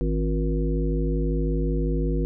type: harmonic tone with a mistuned harmonic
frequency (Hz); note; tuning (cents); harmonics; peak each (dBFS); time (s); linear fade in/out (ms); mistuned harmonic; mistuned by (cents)
52.7; G#1; +26; 1 / 3 / 5 / 7 / 9; -23 / -28 / -30 / -31 / -33; 0.01-2.25; 0; 7; -62
effects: none